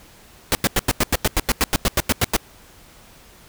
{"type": "noise bursts", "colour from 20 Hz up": "pink", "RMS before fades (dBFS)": -17, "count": 16, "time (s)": [0.52, 2.365], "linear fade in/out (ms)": 0, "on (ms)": 30, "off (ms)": 91, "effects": ["pink hiss -48 dBFS RMS until 3.48 s"]}